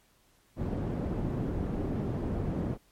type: low-pass noise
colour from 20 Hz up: white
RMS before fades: -32 dBFS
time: 0.56-2.78 s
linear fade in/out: 50 ms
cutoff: 270 Hz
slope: 12 dB/octave
effects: pink hiss -66 dBFS RMS until 2.91 s + MP3 64 kbps